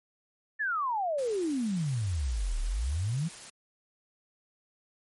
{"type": "exponential two-way sweep", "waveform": "sine", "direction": "down then up", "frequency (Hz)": [1803, 34.65, 176.9], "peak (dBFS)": -27, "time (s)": [0.59, 3.29], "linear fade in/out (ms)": 20, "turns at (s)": 2.6}
{"type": "noise", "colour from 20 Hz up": "white", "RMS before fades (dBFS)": -46, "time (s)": [1.18, 3.5], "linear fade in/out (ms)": 5}
{"effects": ["MP3 48 kbps"]}